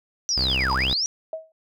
sine linear two-way sweep, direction down then up, 5920 to 827 to 5920 Hz, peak -21 dBFS, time 0.29-1.06 s, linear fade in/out 0 ms, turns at 0.73 s
sine tone with tremolo, 4920 Hz, D#8, 20 cents flat, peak -27 dBFS, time 0.3-0.95 s, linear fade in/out 10 ms, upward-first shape sine, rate 10 Hz, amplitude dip 85%
sawtooth tone, 65.41 Hz, C2, in tune, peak -22 dBFS, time 0.37-0.93 s, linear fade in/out 0 ms
sine tone with exponential decay, 640 Hz, D#5, 49 cents sharp, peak -24 dBFS, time 1.33-1.52 s, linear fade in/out 2 ms, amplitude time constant 41 ms
effects none

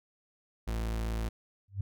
40% pulse tone, 55.8 Hz, A1, 25 cents sharp, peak -30 dBFS, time 0.67-1.29 s, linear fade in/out 10 ms
sine tone with exponential growth, 98.3 Hz, G2, 5 cents sharp, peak -26 dBFS, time 1.68-1.81 s, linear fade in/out 5 ms, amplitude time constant 27 ms
effects none

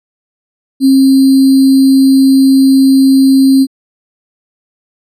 sine tone with sample-and-hold, 268.2 Hz, C4, 43 cents sharp, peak -3 dBFS, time 0.8-3.67 s, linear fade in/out 50 ms, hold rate 4410 Hz, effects resampled to 32000 Hz

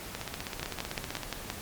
two click trains, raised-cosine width 0.2 ms, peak -14 / -17 dBFS, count 6 / 18, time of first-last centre 0.63-1.501 / 0.15-1.233 s, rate 5.74 / 15.7 Hz, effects pink hiss -42 dBFS RMS until 1.61 s + MP3 96 kbps

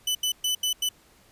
sawtooth tone bursts at uneven times, 2997 Hz, F#7, 22 cents sharp, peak -20 dBFS, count 5, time 0.07-0.15 / 0.23-0.32 / 0.44-0.55 / 0.63-0.73 / 0.82-0.89 s, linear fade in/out 5 ms, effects pink hiss -58 dBFS RMS until 1.31 s + resampled to 32000 Hz

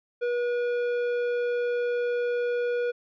sine tone with tanh clipping, 483.5 Hz, B4, 37 cents flat, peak -26 dBFS, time 0.21-2.92 s, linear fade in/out 20 ms, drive 11 dB, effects none

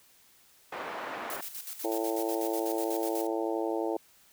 pink band-pass noise, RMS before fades -38 dBFS, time 0.72-1.41 s, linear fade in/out 5 ms, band 550 to 1600 Hz, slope 12 dB/octave
blue noise with tremolo, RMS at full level -39 dBFS, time 1.3-3.27 s, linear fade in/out 2 ms, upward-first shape square, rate 8.1 Hz, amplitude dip 60%
harmonic tone, 111.6 Hz, A2, 25 cents sharp, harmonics 3 / 4 / 5 / 6 / 7 / 8, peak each -32 / -34 / -36 / -38 / -39 / -40 dBFS, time 1.84-3.97 s, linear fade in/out 5 ms
effects white hiss -61 dBFS RMS until 4.32 s

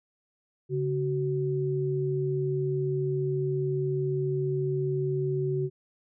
sine tone pair together, 140.4 / 374.8 Hz, C#3 / F#4, +22 / +22 cents, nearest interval octave + perfect fourth, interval 1700 cents, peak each -28 dBFS, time 0.69-5.7 s, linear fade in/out 50 ms, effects none

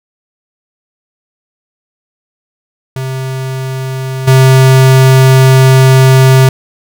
square tone with level steps, 131.6 Hz, C3, 10 cents sharp, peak -16 / -3 dBFS, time 2.96-6.49 s, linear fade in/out 2 ms, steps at 4.27 s, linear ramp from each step 10 ms, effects none

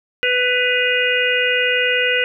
harmonic tone with a mistuned harmonic, 496.6 Hz, B4, 9 cents sharp, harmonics 1 / 3 / 4 / 5 / 6, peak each -21 / -21 / -21 / -21 / -21 dBFS, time 0.23-2.24 s, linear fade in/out 0 ms, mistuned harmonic 6, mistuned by -81 cents, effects none

